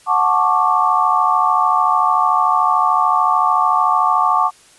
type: chord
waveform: sine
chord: D major seventh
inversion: first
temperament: just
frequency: 734.2 / 881 / 1101.2 / 1174.7 Hz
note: F#5 / A5 / C#6 / D6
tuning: -14 / +2 / -12 / 0 cents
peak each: -19 / -18 / -17 / -16 dBFS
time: 0.06-4.51 s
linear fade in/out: 50 ms
effects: white hiss -48 dBFS RMS until 4.78 s + resampled to 24000 Hz